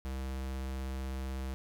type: tone with vibrato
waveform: square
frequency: 65.9 Hz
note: C2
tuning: 13 cents sharp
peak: -36 dBFS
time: 0.05-1.54 s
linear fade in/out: 0 ms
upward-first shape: triangle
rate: 16 Hz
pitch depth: 9 cents each way
effects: none